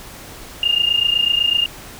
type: tone pair together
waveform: sine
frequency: 2810 / 2838 Hz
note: F7 / F7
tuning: +10 / +27 cents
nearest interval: unison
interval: 17 cents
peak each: -17 / -17 dBFS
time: 0.63-1.66 s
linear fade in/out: 2 ms
effects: pink hiss -37 dBFS RMS until 1.99 s